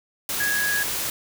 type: tone in noise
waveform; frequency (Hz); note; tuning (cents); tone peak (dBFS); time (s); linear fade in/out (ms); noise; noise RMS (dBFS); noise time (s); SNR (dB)
sine; 1661.2; G#6; 0; -22; 0.4-0.83; 2; white; -27; 0.29-1.1; +2
effects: none